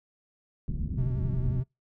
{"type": "low-pass noise", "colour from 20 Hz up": "pink", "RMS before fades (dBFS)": -31, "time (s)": [0.68, 1.61], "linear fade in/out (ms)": 2, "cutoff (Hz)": 220, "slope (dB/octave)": 24}
{"type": "tone with vibrato", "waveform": "triangle", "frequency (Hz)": 127.1, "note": "C3", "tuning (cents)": -50, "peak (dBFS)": -25, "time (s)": [0.97, 1.64], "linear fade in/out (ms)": 20, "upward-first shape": "sine", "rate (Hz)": 11, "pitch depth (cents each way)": 59}
{"effects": ["noise-tail reverb RT60 0.2 s tail -26 dB re dry"]}